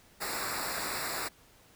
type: noise with comb filter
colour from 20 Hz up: pink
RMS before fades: -35 dBFS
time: 0.2-1.29 s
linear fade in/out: 20 ms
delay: 0.32 ms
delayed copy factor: -0.9
effects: pink hiss -60 dBFS RMS until 1.75 s